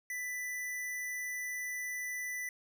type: tone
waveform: square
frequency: 1987 Hz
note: B6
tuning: 10 cents sharp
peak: -37 dBFS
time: 0.1-2.49 s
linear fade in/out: 2 ms
effects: none